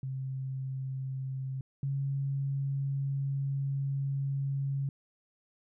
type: tone pair in turn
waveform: sine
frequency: 132.7 / 137.89 Hz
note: C3 / C#3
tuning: +25 / -9 cents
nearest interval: minor second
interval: 66 cents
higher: second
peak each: -33 / -29 dBFS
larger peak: second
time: 0.03-1.61 / 1.83-4.89 s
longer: second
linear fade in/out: 2 ms
effects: none